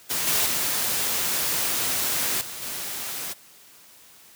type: noise with level steps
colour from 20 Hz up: white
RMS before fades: -26 / -22 / -25 / -36 / -32 dBFS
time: 0.09-3.34 s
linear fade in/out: 20 ms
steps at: 0.27 / 0.46 / 2.41 / 2.62 s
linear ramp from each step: 2 ms
effects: white hiss -51 dBFS RMS until 4.35 s + high-pass 80 Hz 12 dB/octave